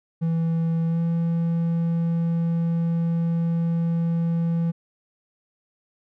triangle tone with pitch glide, 164.81 to 167.4 Hz, E3 to E3, 0 to +27 cents, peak -18 dBFS, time 0.21-4.72 s, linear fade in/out 20 ms, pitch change +27 cents, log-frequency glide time 0.87-1 s, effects none

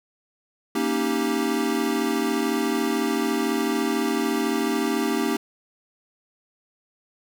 square chord, Eb dominant seventh, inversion second, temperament equal, 233.1 / 277.2 / 311.1 / 392 Hz, Bb3 / Db4 / Eb4 / G4, 0 / 0 / 0 / 0 cents, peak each -28 dBFS, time 0.75-5.37 s, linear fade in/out 5 ms, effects none

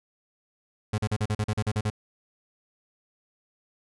35% pulse tone bursts, 106 Hz, G#2, 36 cents sharp, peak -22 dBFS, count 11, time 0.93-1.901 s, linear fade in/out 5 ms, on 51 ms, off 41 ms, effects resampled to 24000 Hz

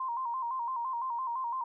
sine tone with vibrato, 990 Hz, B5, 4 cents sharp, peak -31 dBFS, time 0-1.64 s, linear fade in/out 5 ms, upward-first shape square, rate 5.9 Hz, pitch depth 91 cents each way, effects none

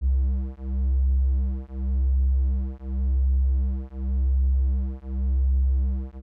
triangle beating tone pair, 65.41 / 66.31 Hz, C2 / C2, 0 / +24 cents, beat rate 0.9 Hz, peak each -20 dBFS, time 0.01-6.22 s, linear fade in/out 50 ms, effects tanh soft clip ceiling -14 dBFS

